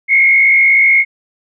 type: tone with frequency modulation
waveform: sine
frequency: 2167 Hz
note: C#7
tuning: 40 cents flat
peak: -6 dBFS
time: 0.08-1.05 s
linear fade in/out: 50 ms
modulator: 56.3 Hz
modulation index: 1.1
effects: none